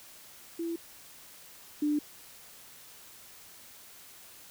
sine tone pair in turn, 335 / 296.6 Hz, E4 / D4, +28 / +17 cents, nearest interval major second, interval 211 cents, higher first, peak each -31 / -25 dBFS, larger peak second, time 0.59-0.76 / 1.82-1.99 s, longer neither, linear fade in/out 5 ms, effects white hiss -52 dBFS RMS until 4.5 s

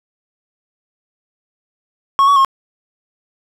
triangle tone with pitch steps, 1099 / 1127 / 1078 Hz, C#6 / C#6 / C#6, -15 / +28 / -49 cents, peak -6 dBFS, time 2.19-2.448 s, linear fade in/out 0 ms, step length 86 ms, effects none

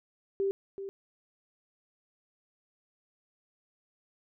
sine tone with echo, 392 Hz, G4, in tune, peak -26 dBFS, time 0.4-0.51 s, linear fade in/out 0 ms, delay 380 ms, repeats 1, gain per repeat -10 dB, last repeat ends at 0.89 s, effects none

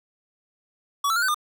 square tone with pitch steps, 1135 / 1326 / 1418 / 1520 / 1208 Hz, C#6 / E6 / F6 / F#6 / D6, +41 / +10 / +26 / +46 / +48 cents, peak -21 dBFS, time 1.04-1.345 s, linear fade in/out 5 ms, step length 61 ms, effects none

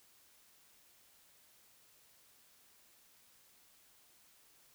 silence, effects white hiss -66 dBFS RMS until 4.74 s

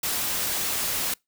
white noise, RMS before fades -27 dBFS, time 0.03-1.14 s, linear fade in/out 5 ms, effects noise-tail reverb RT60 0.2 s tail -26 dB re dry

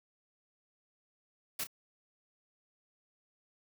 white noise with echo, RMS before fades -36 dBFS, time 1.59-1.64 s, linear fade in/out 5 ms, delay 31 ms, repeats 1, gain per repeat -11 dB, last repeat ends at 1.671 s, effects none

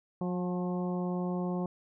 harmonic tone with a mistuned harmonic, 179.8 Hz, F#3, 49 cents flat, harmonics 1 / 2 / 3 / 4 / 5 / 6, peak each -31 / -37 / -41 / -43 / -45 / -47 dBFS, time 0.21-1.66 s, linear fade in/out 2 ms, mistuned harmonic 5, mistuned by -41 cents, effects none

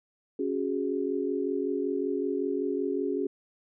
sine chord, C# suspended fourth, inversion none, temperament equal, 277.2 / 370 / 415.3 Hz, C#4 / F#4 / G#4, 0 / 0 / 0 cents, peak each -31 dBFS, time 0.39-3.27 s, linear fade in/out 5 ms, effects none

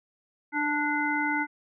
harmonic tone with a mistuned harmonic, 293.7 Hz, D4, in tune, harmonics 1 / 3 / 5 / 7, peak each -30 / -30 / -30 / -30 dBFS, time 0.52-1.47 s, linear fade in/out 50 ms, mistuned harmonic 1, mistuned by +19 cents, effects none

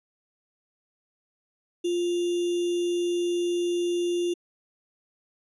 sine tone with sample-and-hold, 349.2 Hz, F4, in tune, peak -23 dBFS, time 1.84-4.34 s, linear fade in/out 10 ms, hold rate 3150 Hz, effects resampled to 22050 Hz

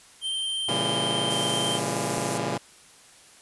square tone with vibrato, 3136 Hz, G7, in tune, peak -27 dBFS, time 0.21-1.8 s, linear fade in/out 50 ms, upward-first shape triangle, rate 18 Hz, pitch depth 14 cents each way
10% pulse chord, A# diminished seventh, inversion none, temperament just, 116.54 / 139.85 / 167.82 / 201.4 Hz, A#2 / C#3 / E3 / G3, 0 / +16 / +31 / +47 cents, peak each -24 dBFS, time 0.68-2.58 s, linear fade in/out 10 ms
white high-pass noise, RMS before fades -33 dBFS, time 1.3-2.38 s, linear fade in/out 5 ms, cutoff 5000 Hz, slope 24 dB/octave
click, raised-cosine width 2 ms, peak -29 dBFS, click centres 2.178 s
effects white hiss -52 dBFS RMS until 3.41 s + resampled to 24000 Hz

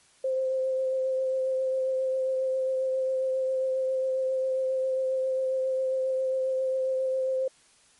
sine tone with vibrato, 523.3 Hz, C5, in tune, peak -24 dBFS, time 0.24-7.48 s, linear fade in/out 5 ms, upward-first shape triangle, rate 7.4 Hz, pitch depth 17 cents each way, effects white hiss -60 dBFS RMS until 7.99 s + MP3 48 kbps

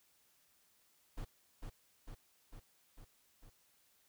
brown noise with echo, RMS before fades -42 dBFS, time 1.17-1.25 s, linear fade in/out 10 ms, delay 450 ms, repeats 5, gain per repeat -3 dB, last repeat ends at 3.5 s, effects white hiss -72 dBFS RMS until 4.08 s

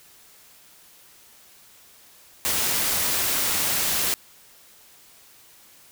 white noise with amplitude modulation, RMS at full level -22 dBFS, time 2.45-4.14 s, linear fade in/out 0 ms, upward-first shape sine, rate 221 Hz, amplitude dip 35%, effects white hiss -52 dBFS RMS until 5.91 s

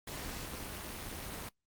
pink noise with amplitude modulation, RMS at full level -39 dBFS, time 0.07-1.49 s, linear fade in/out 5 ms, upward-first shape sine, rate 252 Hz, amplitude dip 80%, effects noise-tail reverb RT60 0.1 s tail -19 dB re dry + Opus 48 kbps

